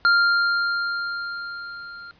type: tone with level ramp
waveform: square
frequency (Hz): 1396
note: F6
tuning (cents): -1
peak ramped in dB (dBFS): -14 to -38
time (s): 0.05-2.11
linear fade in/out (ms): 0
effects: pink hiss -57 dBFS RMS until 2.19 s + resampled to 11025 Hz